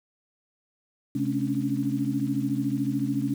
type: tone cluster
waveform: sine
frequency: 132.3 / 213.8 / 273.1 / 286.9 Hz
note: C3 / A3 / C#4 / D4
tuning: +20 / -49 / -26 / -40 cents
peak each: -31 / -31 / -28 / -29 dBFS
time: 1.15-3.34 s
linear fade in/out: 5 ms
effects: 8-bit